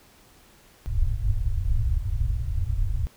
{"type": "low-pass noise", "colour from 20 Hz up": "pink", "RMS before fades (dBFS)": -24, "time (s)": [0.86, 3.07], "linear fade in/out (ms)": 0, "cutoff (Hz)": 120, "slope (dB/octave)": 96, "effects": ["pink hiss -55 dBFS RMS until 3.16 s"]}